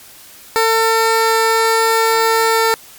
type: tone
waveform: 15% pulse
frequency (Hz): 450.1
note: A4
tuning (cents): +39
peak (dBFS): -5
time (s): 0.56-2.74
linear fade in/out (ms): 0
effects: white hiss -40 dBFS RMS until 2.98 s + MP3 96 kbps